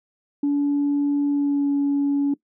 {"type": "tone with pitch glide", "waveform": "sine", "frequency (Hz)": [286.4, 282.8], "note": ["D4", "C#4"], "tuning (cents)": [-43, 35], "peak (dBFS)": -16, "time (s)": [0.43, 2.34], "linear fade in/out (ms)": 5, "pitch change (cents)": -22, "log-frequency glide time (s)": [1.29, 1.7], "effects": ["noise-tail reverb RT60 0.1 s tail -20 dB re dry", "tanh soft clip ceiling -15 dBFS"]}